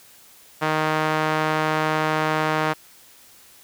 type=tone with band-pass filter; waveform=sawtooth; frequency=155.56 Hz; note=D#3; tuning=in tune; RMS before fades=-22 dBFS; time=0.61-2.74 s; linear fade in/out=20 ms; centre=1200 Hz; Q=0.89; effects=white hiss -50 dBFS RMS until 3.63 s